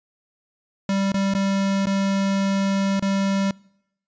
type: tone with dropouts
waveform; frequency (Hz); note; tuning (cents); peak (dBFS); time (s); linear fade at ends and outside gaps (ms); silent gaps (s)
square; 195.8; G3; -2; -20; 0.89-3.51; 2; 1.12-1.142 / 1.338-1.349 / 1.857-1.869 / 2.996-3.024
effects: noise-tail reverb RT60 0.8 s tail -25 dB re dry + resampled to 16000 Hz